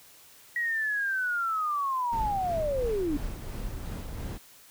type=linear sweep; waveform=sine; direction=down; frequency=1921 to 276.7 Hz; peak=-26 dBFS; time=0.56-3.17 s; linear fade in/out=2 ms
type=noise with tremolo; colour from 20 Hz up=brown; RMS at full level=-34 dBFS; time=2.12-4.38 s; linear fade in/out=10 ms; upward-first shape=sine; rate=2.9 Hz; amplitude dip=35%
effects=white hiss -54 dBFS RMS until 4.7 s